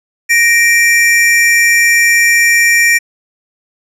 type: tone pair together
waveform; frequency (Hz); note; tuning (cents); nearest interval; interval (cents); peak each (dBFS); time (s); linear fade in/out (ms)
square; 1864.7 / 2349; A#6 / D7; 0 / 0; major third; 400; -10; 0.29-2.99; 20
effects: low-pass 12000 Hz 12 dB/octave